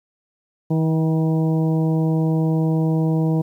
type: harmonic tone with a mistuned harmonic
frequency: 160 Hz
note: D#3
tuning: 49 cents sharp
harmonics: 1 / 2 / 3 / 4 / 5 / 6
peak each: -17 / -23 / -28 / -33 / -36 / -38 dBFS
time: 0.7-3.42 s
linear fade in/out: 10 ms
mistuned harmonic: 5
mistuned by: -24 cents
effects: 9-bit